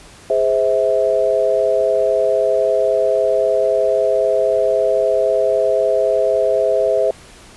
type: chord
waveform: sine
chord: Ab augmented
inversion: none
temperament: just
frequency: 415.3 / 519.1 / 648.9 Hz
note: Ab4 / C5 / E5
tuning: 0 / -14 / -27 cents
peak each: -19 / -17 / -16 dBFS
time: 0.3-7.11 s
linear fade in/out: 2 ms
effects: pink hiss -42 dBFS RMS until 7.56 s + resampled to 24000 Hz